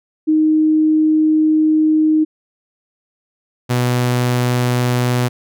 sine / sawtooth tone pair in turn, 311.1 / 123.46 Hz, D#4 / B2, 0 / 0 cents, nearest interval octave + major third, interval 1600 cents, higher first, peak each -10 dBFS, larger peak neither, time 0.27-2.25 / 3.69-5.29 s, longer first, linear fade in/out 20 ms, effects none

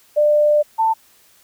sine tone pair in turn, 596 / 891.2 Hz, D5 / A5, +25 / +22 cents, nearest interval perfect fifth, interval 697 cents, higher second, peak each -11 / -13 dBFS, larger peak first, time 0.16-0.63 / 0.78-0.94 s, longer first, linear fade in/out 20 ms, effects white hiss -53 dBFS RMS until 1.43 s

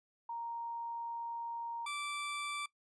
sine / 20% pulse tone pair in turn, 932.3 / 1166.5 Hz, A#5 / D6, 0 / -12 cents, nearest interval major third, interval 388 cents, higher second, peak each -38 / -33 dBFS, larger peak second, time 0.29-1.86 / 1.86-2.66 s, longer first, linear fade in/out 5 ms, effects noise-tail reverb RT60 0.1 s tail -19 dB re dry + resampled to 22050 Hz

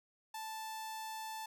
sawtooth tone with notch filter, 880 Hz, A5, in tune, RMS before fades -44 dBFS, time 0.34-1.46 s, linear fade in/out 5 ms, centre 2100 Hz, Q 1.7, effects none

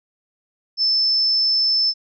sine tone, 5274 Hz, E8, in tune, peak -15 dBFS, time 0.77-1.94 s, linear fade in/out 50 ms, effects none

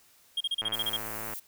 triangle tone bursts, 3241 Hz, G#7, 43 cents flat, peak -25 dBFS, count 9, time 0.37-0.966 s, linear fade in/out 5 ms, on 36 ms, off 34 ms
click train, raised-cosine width 0.5 ms, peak -24 dBFS, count 79, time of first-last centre 0.62-1.336 s, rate 109 Hz
violet noise, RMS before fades -39 dBFS, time 0.73-1.4 s, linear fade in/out 10 ms
effects white hiss -61 dBFS RMS until 1.47 s

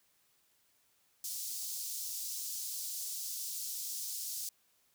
pink high-pass noise, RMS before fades -40 dBFS, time 1.24-4.49 s, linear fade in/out 2 ms, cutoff 5000 Hz, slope 24 dB/octave, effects white hiss -72 dBFS RMS until 4.94 s

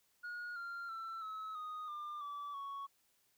sine tone with pitch steps, 1441 / 1388.7 / 1338.3 / 1289.7 / 1242.9 / 1197.8 / 1154.3 / 1112.4 Hz, F#6 / F6 / E6 / E6 / D#6 / D6 / D6 / C#6, -46 / -10 / +26 / -38 / -2 / +34 / -30 / +6 cents, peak -39 dBFS, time 0.23-2.87 s, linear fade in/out 20 ms, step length 330 ms, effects tanh soft clip ceiling -41 dBFS + white hiss -75 dBFS RMS until 3.37 s

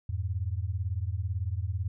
sine beating tone pair, 85.4 / 103.4 Hz, F2 / G#2, -38 / -7 cents, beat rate 18 Hz, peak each -31 / -32 dBFS, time 0.09-1.88 s, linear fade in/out 5 ms, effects none

